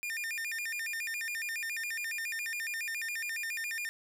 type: tone with vibrato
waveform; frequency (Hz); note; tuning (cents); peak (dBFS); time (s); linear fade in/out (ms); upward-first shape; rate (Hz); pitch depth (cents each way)
45% pulse; 2093; C7; 0; -34; 0.03-3.89; 0; square; 7.2; 250
effects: none